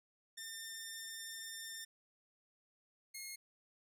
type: tone pair in turn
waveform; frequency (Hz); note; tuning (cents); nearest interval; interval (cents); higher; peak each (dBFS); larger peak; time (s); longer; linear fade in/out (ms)
10% pulse; 1803 / 2152; A6 / C7; +42 / +48; minor third; 306; second; -36 / -36; neither; 0.37-1.85 / 3.14-3.36; first; 10
effects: none